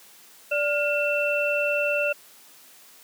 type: tone cluster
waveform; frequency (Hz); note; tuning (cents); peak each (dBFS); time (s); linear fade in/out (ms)
sine; 585 / 1415 / 2690; D5 / F6 / E7; -7 / +22 / +34; -24 / -30 / -25; 0.51-2.13; 10
effects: white hiss -51 dBFS RMS until 3.03 s + high-pass 200 Hz 12 dB/octave